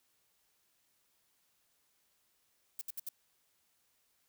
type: noise bursts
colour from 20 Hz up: violet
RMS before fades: -40 dBFS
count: 4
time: 2.79-3.089 s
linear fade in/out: 2 ms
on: 23 ms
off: 69 ms
effects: white hiss -75 dBFS RMS until 4.28 s